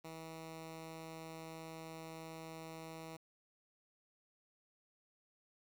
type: tone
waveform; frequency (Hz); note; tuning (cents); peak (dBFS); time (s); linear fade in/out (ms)
10% pulse; 161.5; E3; -35; -39; 0.04-3.17; 10
effects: 11-bit

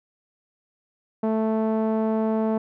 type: tone with low-pass filter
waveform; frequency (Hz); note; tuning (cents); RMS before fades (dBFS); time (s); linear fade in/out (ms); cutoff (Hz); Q
sawtooth; 220; A3; 0; -23; 1.23-2.58; 5; 760; 1.4
effects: none

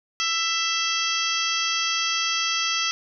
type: harmonic tone with a mistuned harmonic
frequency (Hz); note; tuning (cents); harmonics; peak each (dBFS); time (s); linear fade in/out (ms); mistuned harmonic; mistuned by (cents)
664; E5; +12; 2 / 3 / 4 / 5 / 6 / 7 / 8 / 9; -29 / -32 / -29 / -28 / -39 / -31 / -31 / -30; 0.2-2.91; 0; 5; -41
effects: none

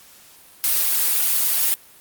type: noise with flanger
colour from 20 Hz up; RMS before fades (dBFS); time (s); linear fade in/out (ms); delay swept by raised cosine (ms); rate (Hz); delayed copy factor
blue; -19; 0.64-1.74; 0; 1.6 to 6.9; 3.3; -0.9
effects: white hiss -48 dBFS RMS until 2 s + Opus 48 kbps

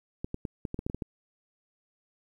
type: clicks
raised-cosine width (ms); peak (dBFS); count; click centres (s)
3; -20; 10; 0.245 / 0.344 / 0.452 / 0.652 / 0.744 / 0.791 / 0.865 / 0.899 / 0.946 / 1.022
effects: 10-bit

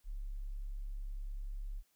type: tone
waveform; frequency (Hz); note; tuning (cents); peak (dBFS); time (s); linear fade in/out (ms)
sine; 34.65; C#1; 0; -38; 0.04-1.83; 50
effects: white hiss -75 dBFS RMS until 1.95 s

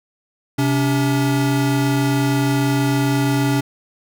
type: tone pair together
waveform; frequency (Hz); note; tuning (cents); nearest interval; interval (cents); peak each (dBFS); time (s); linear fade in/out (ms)
square; 131.31 / 283.6; C3 / C#4; +7 / +40; octave + minor second; 1333; -19; 0.58-3.61; 10
effects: none

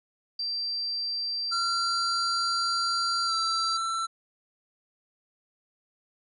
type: tone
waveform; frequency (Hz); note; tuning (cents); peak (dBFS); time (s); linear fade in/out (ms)
sine; 4700; D8; +1; -28; 0.39-3.77; 5
type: tone with pitch glide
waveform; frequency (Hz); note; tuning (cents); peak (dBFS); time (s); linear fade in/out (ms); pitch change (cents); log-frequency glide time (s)
square; 1372 to 1338.3; F6 to E6; -31 to +26; -28; 1.51-4.07; 20; -43; 3.26-3.32
effects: resampled to 24000 Hz

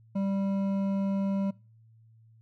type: tone with hard clipping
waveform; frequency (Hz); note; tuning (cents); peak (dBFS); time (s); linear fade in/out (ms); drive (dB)
sine; 196; G3; 0; -28; 0.15-1.51; 10; 9
effects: noise-tail reverb RT60 0.4 s tail -25 dB re dry + added 112 Hz sine -55 dBFS peak until 2.41 s

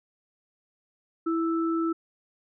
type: tone pair together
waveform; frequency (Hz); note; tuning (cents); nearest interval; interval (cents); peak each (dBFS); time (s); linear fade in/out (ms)
sine; 329.6 / 1318.5; E4 / E6; 0 / 0; 2 octaves; 2400; -24 / -32; 1.26-1.93; 10
effects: none

